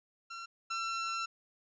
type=tone pair in turn; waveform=sawtooth; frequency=1362 / 1348.7 Hz; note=F6 / E6; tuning=-44 / +39 cents; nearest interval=unison; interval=17 cents; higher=first; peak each=-38 / -30 dBFS; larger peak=second; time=0.3-0.46 / 0.7-1.26 s; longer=second; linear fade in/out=10 ms; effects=resampled to 16000 Hz + 12-bit